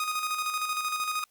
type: tone with tremolo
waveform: sawtooth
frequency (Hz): 1244.5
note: D#6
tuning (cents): 0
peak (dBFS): -23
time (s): 0-1.24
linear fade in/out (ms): 2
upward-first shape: square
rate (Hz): 13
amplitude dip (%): 45
effects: white hiss -68 dBFS RMS until 1.3 s + Opus 48 kbps